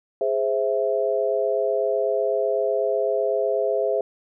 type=chord; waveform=sine; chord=Ab augmented; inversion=none; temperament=equal; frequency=415.3 / 523.3 / 659.3 Hz; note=Ab4 / C5 / E5; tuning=0 / 0 / 0 cents; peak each=-24 dBFS; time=0.21-4.01 s; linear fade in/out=2 ms; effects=none